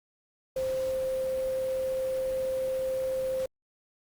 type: tone in noise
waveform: sine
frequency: 523.3 Hz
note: C5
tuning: in tune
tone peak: -27 dBFS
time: 0.56-3.46 s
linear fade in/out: 5 ms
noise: pink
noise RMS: -45 dBFS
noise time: 0.56-3.46 s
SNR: +15 dB
effects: Opus 48 kbps

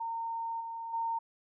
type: tone with level steps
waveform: sine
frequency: 916 Hz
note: A#5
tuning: 31 cents flat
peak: -33 / -37 / -30 dBFS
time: 0-1.19 s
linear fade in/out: 10 ms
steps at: 0.6 / 0.93 s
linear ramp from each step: 10 ms
effects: none

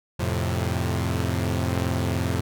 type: chord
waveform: sawtooth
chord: F major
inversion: none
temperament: equal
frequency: 87.31 / 110 / 130.81 Hz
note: F2 / A2 / C3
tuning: 0 / 0 / 0 cents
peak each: -22 / -24 / -25 dBFS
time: 0.19-2.41 s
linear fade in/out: 10 ms
effects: none

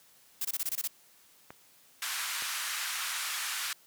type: noise bursts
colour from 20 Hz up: blue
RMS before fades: -32 dBFS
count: 8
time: 0.41-0.876 s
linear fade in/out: 5 ms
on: 39 ms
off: 22 ms
type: clicks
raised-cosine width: 0.5 ms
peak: -29 dBFS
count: 2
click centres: 1.505 / 2.423 s
type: band-pass noise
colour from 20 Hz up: pink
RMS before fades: -35 dBFS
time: 2.02-3.73 s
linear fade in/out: 2 ms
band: 1200 to 14000 Hz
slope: 24 dB/octave
effects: white hiss -61 dBFS RMS until 3.86 s + high-pass 80 Hz 12 dB/octave

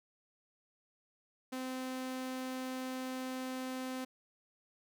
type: tone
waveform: sawtooth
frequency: 258.2 Hz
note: C4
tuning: 23 cents flat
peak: -34 dBFS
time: 1.52-4.05 s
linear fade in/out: 10 ms
effects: none

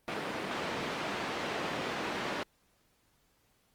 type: band-pass noise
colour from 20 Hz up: pink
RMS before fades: -36 dBFS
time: 0.08-2.43 s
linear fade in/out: 0 ms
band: 240 to 3100 Hz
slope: 12 dB/octave
effects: pink hiss -71 dBFS RMS until 3.74 s + Opus 32 kbps

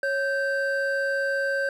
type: tone pair together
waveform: triangle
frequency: 551.5 / 1560 Hz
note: C#5 / G6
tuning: -9 / -9 cents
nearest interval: octave + tritone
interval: 1800 cents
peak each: -24 / -24 dBFS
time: 0.03-1.69 s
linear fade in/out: 2 ms
effects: none

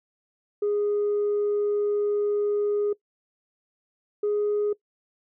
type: tone pair in turn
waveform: sine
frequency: 412.9 / 415.5 Hz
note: G#4 / G#4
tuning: -10 / +1 cents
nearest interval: unison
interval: 11 cents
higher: second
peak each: -20 dBFS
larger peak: neither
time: 0.62-2.93 / 4.23-4.73 s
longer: first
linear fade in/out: 5 ms
effects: noise-tail reverb RT60 0.1 s tail -21 dB re dry + tanh soft clip ceiling -19 dBFS

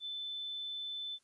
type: tone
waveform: sine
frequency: 3520 Hz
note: A7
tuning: in tune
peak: -38 dBFS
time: 0-1.19 s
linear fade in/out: 50 ms
effects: white hiss -75 dBFS RMS until 1.23 s + resampled to 24000 Hz

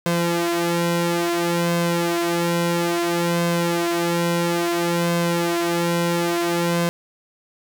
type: tone with flanger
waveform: sawtooth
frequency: 171.3 Hz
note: F3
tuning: 33 cents flat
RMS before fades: -21 dBFS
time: 0.06-6.89 s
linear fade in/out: 0 ms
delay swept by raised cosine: 1.9 to 3.8 ms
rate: 0.59 Hz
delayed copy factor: +1
effects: none

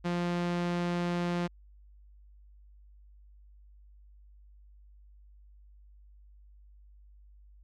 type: tone with low-pass filter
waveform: sawtooth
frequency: 174.61 Hz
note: F3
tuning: in tune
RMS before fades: -31 dBFS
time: 0.04-1.48 s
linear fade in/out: 20 ms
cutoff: 4800 Hz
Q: 0.59
effects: added 50 Hz sine -53 dBFS peak until 7.63 s

